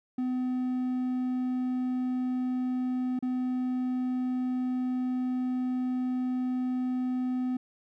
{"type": "tone with dropouts", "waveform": "triangle", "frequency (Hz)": 253.1, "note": "B3", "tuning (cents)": 43, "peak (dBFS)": -25, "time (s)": [0.18, 7.57], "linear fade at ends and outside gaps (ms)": 5, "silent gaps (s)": [3.191, 3.225], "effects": []}